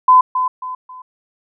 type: tone with echo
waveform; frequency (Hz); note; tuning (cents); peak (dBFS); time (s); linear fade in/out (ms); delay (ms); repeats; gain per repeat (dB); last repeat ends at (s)
sine; 1015; B5; +47; -5; 0.08-0.21; 5; 270; 3; -9; 1.02
effects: none